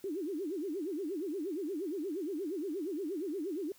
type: tone with vibrato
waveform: sine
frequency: 343.4 Hz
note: F4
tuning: 29 cents flat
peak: -34 dBFS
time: 0.04-3.72 s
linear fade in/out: 2 ms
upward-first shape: sine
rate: 8.5 Hz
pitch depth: 290 cents each way
effects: white hiss -62 dBFS RMS until 3.78 s